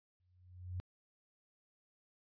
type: tone with exponential growth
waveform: sine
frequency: 90.3 Hz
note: F#2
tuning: 42 cents flat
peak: -36 dBFS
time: 0.2-0.8 s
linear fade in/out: 0 ms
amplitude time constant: 130 ms
effects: resampled to 11025 Hz